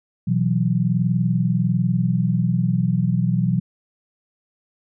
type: chord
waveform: sine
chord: B suspended fourth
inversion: none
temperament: equal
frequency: 123.47 / 164.81 / 185 Hz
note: B2 / E3 / F#3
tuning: 0 / 0 / 0 cents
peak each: -21 dBFS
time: 0.27-3.6 s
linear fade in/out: 10 ms
effects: none